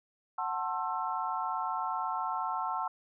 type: chord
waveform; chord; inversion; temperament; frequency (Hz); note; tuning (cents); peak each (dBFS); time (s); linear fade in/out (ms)
sine; F# half-diminished seventh; none; just; 740 / 888 / 1065.6 / 1332; F#5 / A5 / C6 / E6; 0 / +16 / +31 / +18; -37 / -35 / -36 / -37; 0.38-2.88; 5
effects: none